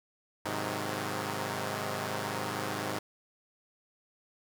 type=chord; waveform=5% pulse; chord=Ab dominant seventh; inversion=none; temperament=equal; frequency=103.83 / 130.81 / 155.56 / 185 Hz; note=Ab2 / C3 / Eb3 / Gb3; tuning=0 / 0 / 0 / 0 cents; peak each=-25 / -27 / -28 / -29 dBFS; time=0.45-2.99 s; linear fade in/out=5 ms; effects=none